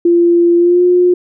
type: tone with pitch glide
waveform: sine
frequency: 344 to 357.6 Hz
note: F4 to F4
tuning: -26 to +41 cents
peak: -6 dBFS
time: 0.05-1.14 s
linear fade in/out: 5 ms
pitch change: +67 cents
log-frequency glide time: 0.57-0.83 s
effects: none